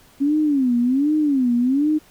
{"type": "tone with vibrato", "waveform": "sine", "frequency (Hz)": 271.1, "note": "C#4", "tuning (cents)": -38, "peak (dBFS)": -15, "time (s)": [0.2, 1.99], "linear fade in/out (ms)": 20, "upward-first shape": "sine", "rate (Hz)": 1.3, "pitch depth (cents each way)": 220, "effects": ["pink hiss -52 dBFS RMS until 2.1 s"]}